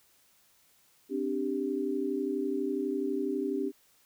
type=chord; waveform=sine; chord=C suspended second; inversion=none; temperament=equal; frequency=261.6 / 293.7 / 392 Hz; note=C4 / D4 / G4; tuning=0 / 0 / 0 cents; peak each=-34 / -33 / -32 dBFS; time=1.09-3.72 s; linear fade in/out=50 ms; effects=white hiss -65 dBFS RMS until 4.05 s